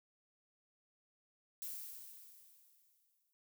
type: noise with exponential decay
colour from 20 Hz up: violet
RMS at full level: -43 dBFS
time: 1.62-3.33 s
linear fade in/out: 0 ms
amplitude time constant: 370 ms
effects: noise-tail reverb RT60 0.2 s tail -26 dB re dry